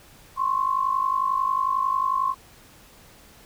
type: tone pair together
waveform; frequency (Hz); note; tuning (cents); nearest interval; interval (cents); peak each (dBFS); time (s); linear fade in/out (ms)
sine; 1046 / 1097.1; C6 / C#6; -1 / -18; minor second; 83; -23 / -24; 0.36-2.35; 50
effects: pink hiss -51 dBFS RMS until 3.45 s